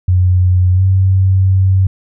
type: tone with pitch glide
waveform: sine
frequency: 91 to 94.97 Hz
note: F#2 to F#2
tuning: -28 to +46 cents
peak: -7 dBFS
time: 0.08-1.87 s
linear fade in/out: 5 ms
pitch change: +74 cents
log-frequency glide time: 0.74-0.82 s
effects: none